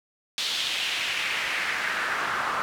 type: noise with band-pass filter sweep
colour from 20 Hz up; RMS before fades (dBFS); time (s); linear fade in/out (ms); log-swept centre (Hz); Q
pink; -28; 0.38-2.62; 0; 3800 to 1200; 2.4
effects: none